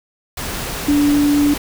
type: tone in noise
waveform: sine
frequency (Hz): 290.3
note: D4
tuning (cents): -20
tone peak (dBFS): -11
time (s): 0.88-1.54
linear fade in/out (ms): 5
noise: pink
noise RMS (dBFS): -25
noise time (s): 0.37-1.58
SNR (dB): +11
effects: none